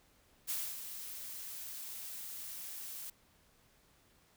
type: noise with ADSR envelope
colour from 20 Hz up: blue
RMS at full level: -36 dBFS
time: 0.47-3.1 s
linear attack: 31 ms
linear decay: 260 ms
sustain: -9 dB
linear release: 4 ms
effects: pink hiss -68 dBFS RMS until 4.36 s